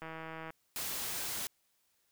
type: click train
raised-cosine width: 0.5 ms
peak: -29 dBFS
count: 79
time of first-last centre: 0.02-0.504 s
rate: 161 Hz
type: noise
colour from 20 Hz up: white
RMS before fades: -38 dBFS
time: 0.76-1.47 s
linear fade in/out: 0 ms
effects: white hiss -75 dBFS RMS until 2.11 s